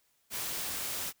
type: noise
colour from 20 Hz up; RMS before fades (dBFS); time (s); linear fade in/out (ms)
white; -36; 0.3-1.13; 50
effects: white hiss -72 dBFS RMS until 1.2 s